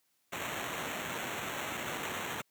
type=noise with sample-and-hold; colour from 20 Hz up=white; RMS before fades=-38 dBFS; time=0.32-2.42 s; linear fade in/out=10 ms; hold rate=4900 Hz; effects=white hiss -75 dBFS RMS until 2.5 s + high-pass 100 Hz 12 dB/octave